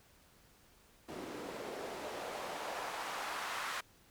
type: noise with band-pass filter sweep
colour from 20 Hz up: white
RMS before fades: -42 dBFS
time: 1.08-3.81 s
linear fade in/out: 10 ms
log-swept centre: 320 to 1300 Hz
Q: 1.4
effects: pink hiss -65 dBFS RMS until 4.1 s